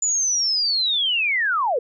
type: linear sweep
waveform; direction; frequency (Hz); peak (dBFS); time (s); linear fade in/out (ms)
sine; down; 7040 to 440; -18; 0.02-1.79; 5
effects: none